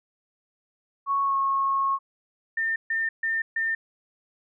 sine tone with pitch glide, 1107 to 1091.8 Hz, C#6 to C#6, -3 to -27 cents, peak -21 dBFS, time 1.06-1.99 s, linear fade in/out 50 ms, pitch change -24 cents, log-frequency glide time 1.23-1.36 s
sine tone bursts, 1806 Hz, A6, 45 cents sharp, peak -23 dBFS, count 4, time 2.57-3.75 s, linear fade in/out 5 ms, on 190 ms, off 140 ms
effects none

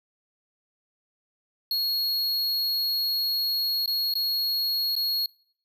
square tone with dropouts, 4313 Hz, C#8, 48 cents flat, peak -24 dBFS, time 1.71-5.26 s, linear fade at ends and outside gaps 2 ms, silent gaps 3.86-3.876 / 4.139-4.153 / 4.954-4.963 s, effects noise-tail reverb RT60 0.6 s tail -25 dB re dry

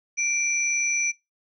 sine tone pair together, 2349 / 5919 Hz, D7 / F#8, 0 / 0 cents, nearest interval octave + major third, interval 1600 cents, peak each -25 dBFS, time 0.17-1.12 s, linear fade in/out 20 ms, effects noise-tail reverb RT60 0.2 s tail -20 dB re dry

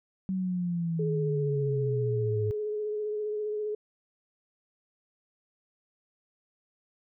sine linear sweep, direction down, 190.3 to 103.9 Hz, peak -27 dBFS, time 0.29-2.51 s, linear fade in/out 0 ms
sine tone with vibrato, 422.9 Hz, G#4, 31 cents sharp, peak -29 dBFS, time 0.99-3.75 s, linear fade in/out 5 ms, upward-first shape triangle, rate 15 Hz, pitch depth 27 cents each way
effects none

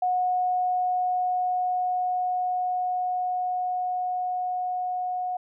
sine tone with level ramp, 729 Hz, F#5, 26 cents flat, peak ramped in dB -21 to -26 dBFS, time 0.02-5.37 s, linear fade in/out 5 ms, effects none

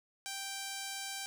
5% pulse tone, 784 Hz, G5, in tune, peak -27 dBFS, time 0.26-1.26 s, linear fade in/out 0 ms, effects none

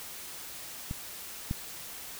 clicks, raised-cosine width 5 ms, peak -22 / -18 dBFS, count 2, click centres 0.911 / 1.511 s, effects white hiss -43 dBFS RMS until 2.19 s

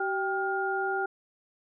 sine tone cluster, 382 / 788 / 1416 Hz, G4 / G5 / F6, -45 / +9 / +23 cents, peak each -31 dBFS, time 0-1.06 s, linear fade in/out 5 ms, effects none

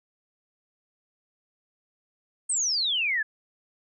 sine exponential sweep, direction down, 8700 to 1661.2 Hz, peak -23 dBFS, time 2.49-3.23 s, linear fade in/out 10 ms, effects none

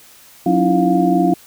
sine tone cluster, 181.6 / 276.4 / 316.8 / 340.9 / 705 Hz, F#3 / C#4 / D#4 / F4 / F5, -32 / -5 / +31 / -42 / +16 cents, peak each -18 dBFS, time 0.46-1.34 s, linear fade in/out 5 ms, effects white hiss -45 dBFS RMS until 1.46 s

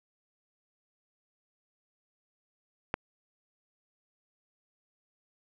click, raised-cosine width 0.5 ms, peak -13 dBFS, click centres 2.941 s, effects none

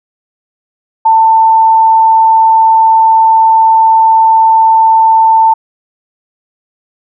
sine tone, 892 Hz, A5, 23 cents sharp, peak -3 dBFS, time 1.05-5.54 s, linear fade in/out 10 ms, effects none

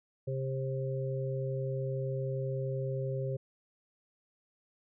harmonic tone, 132.9 Hz, C3, 27 cents sharp, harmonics 1 / 3 / 4, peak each -33 / -39 / -38 dBFS, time 0.27-3.37 s, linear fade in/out 10 ms, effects none

